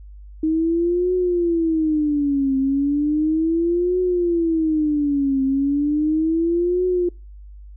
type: tone with vibrato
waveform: sine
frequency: 312.5 Hz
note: D#4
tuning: 8 cents sharp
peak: -16 dBFS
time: 0.43-7.09 s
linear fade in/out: 5 ms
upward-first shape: triangle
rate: 0.35 Hz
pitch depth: 280 cents each way
effects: noise-tail reverb RT60 0.3 s tail -25 dB re dry + added 50 Hz sine -37 dBFS peak until 7.76 s